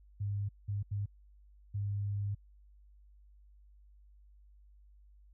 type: tone bursts at uneven times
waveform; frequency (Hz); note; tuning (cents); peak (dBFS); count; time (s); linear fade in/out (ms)
sine; 101.4; G#2; -41; -32; 4; 0.2-0.49 / 0.68-0.83 / 0.91-1.06 / 1.74-2.35; 10
effects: added 50 Hz sine -57 dBFS peak until 5.33 s